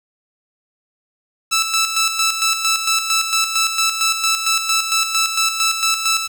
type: tone with tremolo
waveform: 10% pulse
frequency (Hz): 1318.5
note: E6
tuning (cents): 0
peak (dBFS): -6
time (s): 1.51-6.28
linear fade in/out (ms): 20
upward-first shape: square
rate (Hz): 4.4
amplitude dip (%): 55
effects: 7-bit